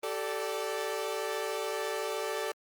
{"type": "chord", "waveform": "sawtooth", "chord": "G suspended second", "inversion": "none", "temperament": "equal with one note detuned", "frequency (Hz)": [386.2, 440, 587.3], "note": ["G4", "A4", "D5"], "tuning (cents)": [-26, 0, 0], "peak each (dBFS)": [-34, -31, -33], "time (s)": [0.03, 2.52], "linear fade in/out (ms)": 5, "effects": ["Opus 32 kbps"]}